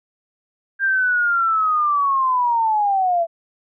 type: linear sweep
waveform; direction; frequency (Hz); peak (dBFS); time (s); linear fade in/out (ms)
sine; down; 1599 to 659.3; -15; 0.79-3.27; 50
effects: none